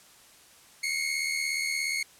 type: tone pair together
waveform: sawtooth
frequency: 2140 / 2217 Hz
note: C7 / C#7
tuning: +38 / 0 cents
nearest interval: minor second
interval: 62 cents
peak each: -27 dBFS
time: 0.83-2.03 s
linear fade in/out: 5 ms
effects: white hiss -55 dBFS RMS until 2.19 s + low-pass 11000 Hz 12 dB/octave